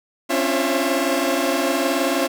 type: tone cluster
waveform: sawtooth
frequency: 266.8 / 285.9 / 346.7 / 539 / 667 Hz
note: C4 / D4 / F4 / C#5 / E5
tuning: +34 / -46 / -13 / -49 / +20 cents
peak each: -21 dBFS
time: 0.29-2.28 s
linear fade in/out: 20 ms
effects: none